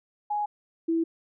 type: tone pair in turn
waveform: sine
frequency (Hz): 833 / 329.4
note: G#5 / E4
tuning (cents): +5 / -1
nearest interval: octave + major third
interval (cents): 1606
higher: first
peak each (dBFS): -25 / -22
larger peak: second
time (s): 0.3-0.46 / 0.88-1.04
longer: neither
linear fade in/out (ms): 10
effects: none